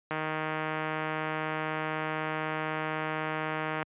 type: click train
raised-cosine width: 0.5 ms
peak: -17 dBFS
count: 581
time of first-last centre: 0.11-3.828 s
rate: 156 Hz
effects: high-pass 100 Hz 12 dB/octave + resampled to 8000 Hz